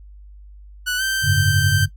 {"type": "tone with pitch glide", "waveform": "sawtooth", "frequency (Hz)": [1480, 1558.1], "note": ["F#6", "G6"], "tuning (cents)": [0, -11], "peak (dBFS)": -16, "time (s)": [0.86, 1.86], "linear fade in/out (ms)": 20, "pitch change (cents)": 89, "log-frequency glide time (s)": [0.97, 1.02]}
{"type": "chord", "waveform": "sine", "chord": "F# suspended second", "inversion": "none", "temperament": "equal with one note detuned", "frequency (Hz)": [92.5, 103.83, 141.59], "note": ["F#2", "G#2", "C#3"], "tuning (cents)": [0, 0, 37], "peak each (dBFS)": -20, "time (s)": [1.22, 1.89], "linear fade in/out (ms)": 50}
{"effects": ["noise-tail reverb RT60 0.1 s tail -18 dB re dry", "added 50 Hz sine -39 dBFS peak until 1.96 s"]}